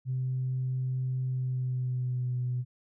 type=tone with pitch glide; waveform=sine; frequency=128.9 to 124.44 Hz; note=C3 to B2; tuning=-26 to +14 cents; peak=-27 dBFS; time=0.05-2.65 s; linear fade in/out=50 ms; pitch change=-60 cents; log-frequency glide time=1.3-2.37 s; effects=tanh soft clip ceiling -23 dBFS